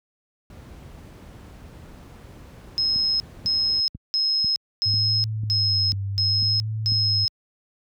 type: noise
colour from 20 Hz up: brown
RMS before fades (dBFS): -39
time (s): 0.5-3.8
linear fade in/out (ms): 2
type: tone bursts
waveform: sine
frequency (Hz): 5150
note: E8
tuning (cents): -41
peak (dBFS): -19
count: 7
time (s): 2.78-7.28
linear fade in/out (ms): 0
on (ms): 420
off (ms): 260
type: click train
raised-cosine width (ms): 5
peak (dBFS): -22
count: 9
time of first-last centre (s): 2.96-6.92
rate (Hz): 2.02
type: tone with vibrato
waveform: sine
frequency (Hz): 103.83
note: G#2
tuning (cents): 0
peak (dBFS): -24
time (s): 4.85-7.26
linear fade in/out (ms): 20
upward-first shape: sine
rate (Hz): 0.65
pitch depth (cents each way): 91
effects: high-pass 60 Hz 12 dB/octave